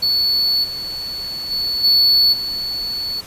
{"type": "tone with level steps", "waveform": "triangle", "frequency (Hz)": 4435, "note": "C#8", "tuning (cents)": 0, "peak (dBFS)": [-13, -23, -17, -9, -20], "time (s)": [0.02, 3.21], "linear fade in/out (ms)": 10, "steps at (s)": [0.63, 1.5, 1.83, 2.32], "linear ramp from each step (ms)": 20, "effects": ["pink hiss -38 dBFS RMS until 3.26 s", "resampled to 32000 Hz"]}